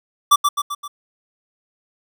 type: tone with echo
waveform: square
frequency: 1164 Hz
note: D6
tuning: 16 cents flat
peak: -9 dBFS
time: 0.31-0.36 s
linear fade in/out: 10 ms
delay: 130 ms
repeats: 4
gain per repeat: -5 dB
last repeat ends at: 0.88 s
effects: none